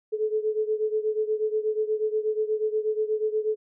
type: beating tone pair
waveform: sine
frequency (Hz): 429 / 437.3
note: A4 / A4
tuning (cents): -44 / -11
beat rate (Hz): 8.3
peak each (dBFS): -25 / -28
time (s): 0.12-3.56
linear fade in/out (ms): 20
effects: none